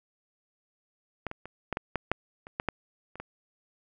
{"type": "clicks", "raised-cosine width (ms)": 0.5, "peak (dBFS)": [-17, -22, -26, -15, -15, -13, -9, -28, -14, -12, -29, -23], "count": 12, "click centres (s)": [1.267, 1.314, 1.456, 1.727, 1.771, 1.957, 2.116, 2.469, 2.599, 2.687, 3.156, 3.2], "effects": []}